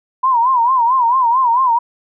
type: tone with vibrato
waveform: sine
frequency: 987.8 Hz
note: B5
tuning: in tune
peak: -10 dBFS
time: 0.23-1.79 s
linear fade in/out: 10 ms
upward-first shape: sine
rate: 4.5 Hz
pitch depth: 130 cents each way
effects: none